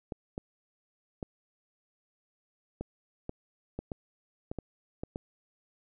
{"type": "clicks", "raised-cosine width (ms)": 2, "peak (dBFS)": -22, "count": 11, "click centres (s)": [0.122, 0.379, 1.228, 2.81, 3.294, 3.79, 3.918, 4.515, 4.587, 5.035, 5.159], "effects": []}